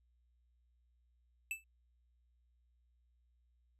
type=tone with exponential decay; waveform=square; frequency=2637 Hz; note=E7; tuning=in tune; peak=-34 dBFS; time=1.51-1.64 s; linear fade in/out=1 ms; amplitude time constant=28 ms; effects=added 60 Hz sine -70 dBFS peak until 3.79 s + resampled to 32000 Hz